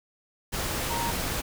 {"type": "tone in noise", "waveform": "sine", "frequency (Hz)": 932.3, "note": "A#5", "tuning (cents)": 0, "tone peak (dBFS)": -30, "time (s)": [0.89, 1.12], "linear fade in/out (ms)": 20, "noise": "pink", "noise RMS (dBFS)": -30, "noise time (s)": [0.52, 1.42], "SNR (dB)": -3, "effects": []}